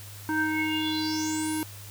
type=tone with low-pass filter sweep; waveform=square; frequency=311.7 Hz; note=D#4; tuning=3 cents sharp; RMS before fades=-28 dBFS; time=0.29-1.63 s; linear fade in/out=0 ms; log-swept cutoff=1300 to 12000 Hz; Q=7.9; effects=added 101 Hz sine -43 dBFS peak until 1.9 s + white hiss -46 dBFS RMS until 1.9 s